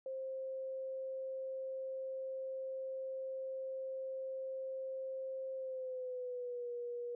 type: tone with pitch glide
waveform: sine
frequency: 528 to 481.4 Hz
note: C5 to B4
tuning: +16 to -44 cents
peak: -39 dBFS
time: 0.06-7.15 s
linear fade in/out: 2 ms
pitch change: -160 cents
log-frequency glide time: 5.55-6.71 s
effects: none